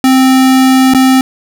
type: tone with dropouts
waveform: square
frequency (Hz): 261.6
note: C4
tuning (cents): 0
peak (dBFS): -5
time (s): 0.04-1.21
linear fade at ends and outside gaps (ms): 1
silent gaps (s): 0.937-0.947
effects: none